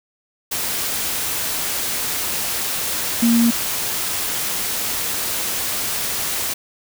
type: tone in noise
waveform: sine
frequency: 233.1 Hz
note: A#3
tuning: in tune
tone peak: -12 dBFS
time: 3.22-3.51 s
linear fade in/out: 10 ms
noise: white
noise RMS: -23 dBFS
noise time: 0.51-6.54 s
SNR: +8 dB
effects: none